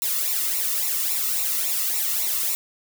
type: noise with flanger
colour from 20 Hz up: blue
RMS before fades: -24 dBFS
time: 0.02-2.55 s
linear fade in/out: 0 ms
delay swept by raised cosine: 0.62 to 1.3 ms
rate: 3.6 Hz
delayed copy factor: -0.75
effects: none